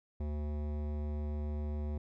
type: tone with hard clipping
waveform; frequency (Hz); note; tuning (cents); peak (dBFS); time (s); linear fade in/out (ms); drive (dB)
sine; 74.4; D2; +23; -36; 0.2-1.98; 5; 16
effects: none